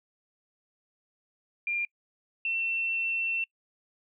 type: tone pair in turn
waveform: sine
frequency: 2396 / 2697 Hz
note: D7 / E7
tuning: +34 / +39 cents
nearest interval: major second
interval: 205 cents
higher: second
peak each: -27 dBFS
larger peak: neither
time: 1.67-1.85 / 2.45-3.44 s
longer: second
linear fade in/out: 2 ms
effects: noise-tail reverb RT60 0.1 s tail -26 dB re dry